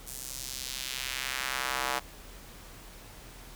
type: tone with high-pass filter sweep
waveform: square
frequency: 65.41 Hz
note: C2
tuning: in tune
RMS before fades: -35 dBFS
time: 0.06-2 s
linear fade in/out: 20 ms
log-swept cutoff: 8700 to 820 Hz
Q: 1.1
effects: added 40 Hz sine -50 dBFS peak until 3.55 s + pink hiss -50 dBFS RMS until 3.55 s